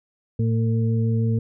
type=harmonic tone; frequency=113.3 Hz; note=A#2; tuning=49 cents flat; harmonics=1 / 2 / 4; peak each=-19 / -25 / -31 dBFS; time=0.39-1.39 s; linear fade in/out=5 ms; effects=none